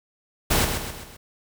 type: noise with echo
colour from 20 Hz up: pink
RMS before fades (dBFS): -20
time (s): 0.5-0.65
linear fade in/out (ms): 10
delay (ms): 130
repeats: 4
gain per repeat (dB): -6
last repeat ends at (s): 1.17
effects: none